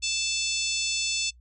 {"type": "harmonic tone", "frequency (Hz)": 880, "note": "A5", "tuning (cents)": 0, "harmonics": [3, 4, 5, 6, 7, 8, 9], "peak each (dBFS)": [-31, -32, -33, -34, -34, -35, -36], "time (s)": [0.02, 1.31], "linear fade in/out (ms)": 20, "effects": ["noise-tail reverb RT60 0.1 s tail -24 dB re dry", "added 60 Hz sine -51 dBFS peak until 1.4 s"]}